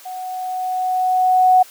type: tone with level ramp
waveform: sine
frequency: 740 Hz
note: F#5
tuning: in tune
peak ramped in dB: -27 to -7 dBFS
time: 0.05-1.63 s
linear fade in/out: 10 ms
effects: white hiss -43 dBFS RMS until 1.7 s + high-pass 400 Hz 12 dB/octave